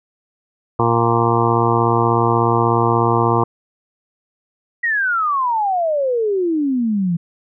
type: harmonic tone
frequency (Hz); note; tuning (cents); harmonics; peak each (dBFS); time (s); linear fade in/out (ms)
116.54; A#2; 0; 1 / 2 / 3 / 4 / 6 / 7 / 8 / 9 / 10; -19 / -24 / -20 / -21 / -24 / -24 / -21 / -21 / -23; 0.79-3.44; 5
type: exponential sweep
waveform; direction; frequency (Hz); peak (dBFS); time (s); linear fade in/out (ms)
sine; down; 1933 to 164.3; -15; 4.83-7.17; 10
effects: none